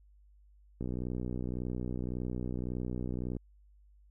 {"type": "click train", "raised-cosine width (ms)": 3, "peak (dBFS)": -24, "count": 159, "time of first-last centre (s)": [0.81, 3.367], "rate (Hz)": 61.8, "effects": ["added 50 Hz sine -58 dBFS peak until 4.1 s"]}